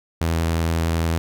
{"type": "tone with vibrato", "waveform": "sawtooth", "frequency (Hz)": 82.41, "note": "E2", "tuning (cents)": 0, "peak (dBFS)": -15, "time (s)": [0.21, 1.18], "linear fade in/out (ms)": 0, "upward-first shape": "sine", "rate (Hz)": 11, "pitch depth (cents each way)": 12, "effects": []}